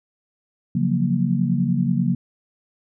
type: chord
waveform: sine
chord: Gb major seventh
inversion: second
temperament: equal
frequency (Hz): 138.59 / 174.61 / 185 / 233.1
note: Db3 / F3 / Gb3 / Bb3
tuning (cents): 0 / 0 / 0 / 0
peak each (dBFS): -23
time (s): 0.75-2.15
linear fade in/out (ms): 5
effects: none